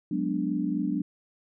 sine chord, G# half-diminished seventh, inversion third, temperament equal with one note detuned, 183.3 / 207.7 / 246.9 / 293.7 Hz, F#3 / G#3 / B3 / D4, -16 / 0 / 0 / 0 cents, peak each -31 / -32 / -32 / -29 dBFS, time 0.11-1.02 s, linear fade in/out 5 ms, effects none

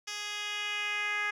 10% pulse tone with band-pass filter sweep, 415.3 Hz, G#4, in tune, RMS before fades -34 dBFS, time 0.07-1.31 s, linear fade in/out 10 ms, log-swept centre 4500 to 1900 Hz, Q 2.3, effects none

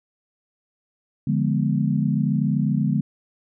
sine chord, D diminished seventh, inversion none, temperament equal, 146.83 / 174.61 / 207.7 / 246.9 Hz, D3 / F3 / Ab3 / Cb4, 0 / 0 / 0 / 0 cents, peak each -22 / -26 / -23 / -26 dBFS, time 1.27-3.01 s, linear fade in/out 5 ms, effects none

